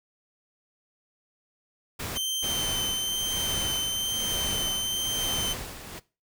pink noise, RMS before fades -34 dBFS, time 1.99-2.18 s, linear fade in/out 10 ms
sawtooth tone with vibrato, 3100 Hz, G7, 20 cents flat, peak -24 dBFS, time 2.15-5.54 s, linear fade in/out 20 ms, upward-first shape sine, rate 1.1 Hz, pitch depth 14 cents each way
pink noise with tremolo, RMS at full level -33 dBFS, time 2.42-6 s, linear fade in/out 20 ms, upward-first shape sine, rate 1.1 Hz, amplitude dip 65%
effects noise-tail reverb RT60 0.3 s tail -20 dB re dry

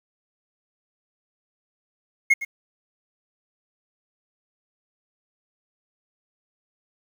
triangle tone with echo, 2156 Hz, C#7, 49 cents flat, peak -11 dBFS, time 2.3-2.34 s, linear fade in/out 10 ms, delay 110 ms, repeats 1, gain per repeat -14 dB, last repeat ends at 2.45 s, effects 8-bit

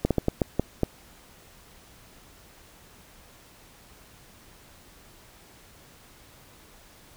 slowing click train, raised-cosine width 2 ms, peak -8 dBFS, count 7, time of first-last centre 0.05-0.833 s, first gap 57 ms, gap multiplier 1.33, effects pink hiss -53 dBFS RMS until 7.16 s

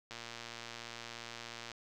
click train, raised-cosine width 0.2 ms, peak -27 dBFS, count 189, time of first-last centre 0.11-1.717 s, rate 117 Hz, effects none

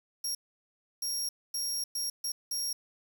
25% pulse tone bursts at uneven times, 5588 Hz, F8, in tune, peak -26 dBFS, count 6, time 0.24-0.35 / 1.02-1.29 / 1.54-1.84 / 1.95-2.1 / 2.24-2.32 / 2.51-2.73 s, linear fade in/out 5 ms, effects 9-bit

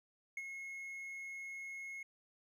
triangle tone with ADSR envelope, 2169 Hz, C#7, 38 cents flat, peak -36 dBFS, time 0.37-2.03 s, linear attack 3 ms, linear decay 39 ms, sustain -6 dB, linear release 5 ms, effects none

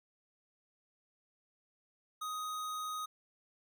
square tone, 1251 Hz, D#6, 9 cents sharp, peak -38 dBFS, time 2.21-3.06 s, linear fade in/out 10 ms, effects none

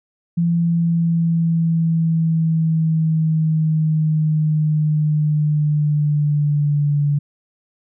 sine exponential sweep, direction down, 170 to 144.6 Hz, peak -14 dBFS, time 0.37-7.19 s, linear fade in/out 10 ms, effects none

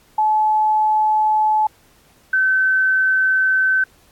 sine tone pair in turn, 860 / 1532.3 Hz, A5 / G6, -40 / -40 cents, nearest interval minor seventh, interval 1000 cents, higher second, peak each -13 / -13 dBFS, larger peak neither, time 0.18-1.67 / 2.33-3.84 s, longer second, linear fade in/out 5 ms, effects pink hiss -54 dBFS RMS until 4.11 s + AAC 64 kbps

